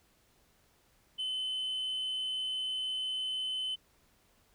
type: tone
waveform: sine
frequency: 3042 Hz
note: F#7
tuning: 47 cents sharp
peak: -30 dBFS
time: 1.18-3.76 s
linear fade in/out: 20 ms
effects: tanh soft clip ceiling -31 dBFS + pink hiss -68 dBFS RMS until 4.54 s